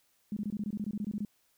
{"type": "tone bursts", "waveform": "sine", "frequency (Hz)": 207.7, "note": "G#3", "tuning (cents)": 0, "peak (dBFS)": -31, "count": 14, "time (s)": [0.32, 1.25], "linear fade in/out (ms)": 2, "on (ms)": 46, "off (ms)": 22, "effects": ["white hiss -71 dBFS RMS until 1.57 s"]}